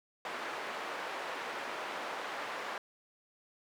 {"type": "band-pass noise", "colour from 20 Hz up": "white", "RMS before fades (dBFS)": -40, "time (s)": [0.25, 2.78], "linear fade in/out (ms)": 2, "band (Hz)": [400, 1600], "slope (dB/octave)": 12, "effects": []}